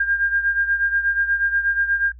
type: beating tone pair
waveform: sine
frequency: 1604 / 1612.3 Hz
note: G6 / G6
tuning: +39 / +48 cents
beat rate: 8.3 Hz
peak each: -19 / -24 dBFS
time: 0-2.12 s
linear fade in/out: 5 ms
effects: noise-tail reverb RT60 0.1 s tail -18 dB re dry + added 60 Hz sine -39 dBFS peak until 2.19 s